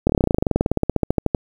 slowing click train, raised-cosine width 2 ms, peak -3 dBFS, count 27, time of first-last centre 0.07-1.348 s, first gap 25 ms, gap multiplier 1.05, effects 7-bit

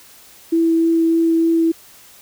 sine tone with vibrato, 329.6 Hz, E4, in tune, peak -12 dBFS, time 0.52-1.72 s, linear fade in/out 10 ms, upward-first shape triangle, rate 3.3 Hz, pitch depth 9 cents each way, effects white hiss -45 dBFS RMS until 2.21 s

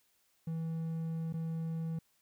triangle tone with dropouts, 162.9 Hz, E3, 20 cents flat, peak -32 dBFS, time 0.47-1.99 s, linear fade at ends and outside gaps 5 ms, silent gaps 1.327-1.338 s, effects white hiss -73 dBFS RMS until 2.21 s

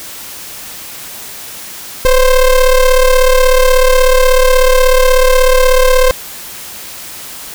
square ring-modulated tone, 263.2 Hz, C4, 10 cents sharp, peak -3 dBFS, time 2.05-6.11 s, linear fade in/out 0 ms, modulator 245 Hz, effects white hiss -28 dBFS RMS until 7.54 s

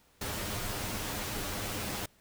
pink noise with comb filter, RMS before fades -36 dBFS, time 0.21-2.06 s, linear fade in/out 5 ms, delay 9.8 ms, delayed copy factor +0.5, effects pink hiss -65 dBFS RMS until 2.2 s

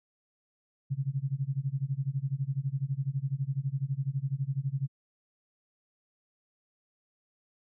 sine tone with tremolo, 136.2 Hz, C#3, 30 cents flat, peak -25 dBFS, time 0.9-4.88 s, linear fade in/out 20 ms, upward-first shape sine, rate 12 Hz, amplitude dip 95%, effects none

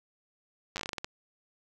slowing click train, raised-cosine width 0.2 ms, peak -17 dBFS, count 11, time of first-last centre 0.76-1.045 s, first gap 9 ms, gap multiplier 1.24, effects none

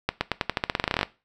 accelerating click train, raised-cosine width 0.3 ms, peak -6 dBFS, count 18, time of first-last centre 0.09-1.03 s, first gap 120 ms, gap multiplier 0.89, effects noise-tail reverb RT60 0.3 s tail -19 dB re dry

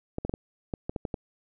clicks, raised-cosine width 2 ms, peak -17 dBFS, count 9, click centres 0.184 / 0.25 / 0.295 / 0.339 / 0.738 / 0.895 / 0.962 / 1.052 / 1.142 s, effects none

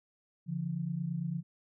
sine tone pair together, 143.1 / 172.01 Hz, D3 / F3, -45 / -26 cents, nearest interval minor third, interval 319 cents, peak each -36 / -34 dBFS, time 0.46-1.43 s, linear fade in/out 50 ms, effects none

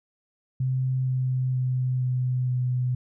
sine tone with pitch steps, 129.8 / 128.75 / 127.72 / 126.69 / 125.67 Hz, C3 / C3 / C3 / B2 / B2, -13 / -28 / -41 / +45 / +31 cents, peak -22 dBFS, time 0.6-2.95 s, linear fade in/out 5 ms, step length 470 ms, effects none

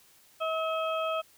harmonic tone, 642 Hz, E5, 46 cents flat, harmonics 1 / 2 / 4 / 5, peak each -30 / -32 / -39 / -41 dBFS, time 0.4-1.22 s, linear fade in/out 20 ms, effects white hiss -60 dBFS RMS until 1.37 s

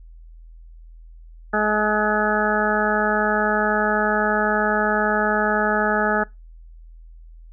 harmonic tone, 211.9 Hz, G#3, 35 cents sharp, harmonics 1 / 2 / 3 / 4 / 6 / 7 / 8, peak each -25 / -25 / -25 / -25 / -25 / -25 / -25 dBFS, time 1.53-6.24 s, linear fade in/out 10 ms, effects noise-tail reverb RT60 0.2 s tail -23 dB re dry + added 41 Hz sine -40 dBFS peak until 7.52 s

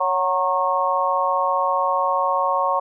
harmonic tone with a mistuned harmonic, 185 Hz, F#3, in tune, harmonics 3 / 4 / 5 / 6, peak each -24 / -25 / -23 / -21 dBFS, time 0-2.8 s, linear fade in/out 10 ms, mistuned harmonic 6, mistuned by -31 cents, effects none

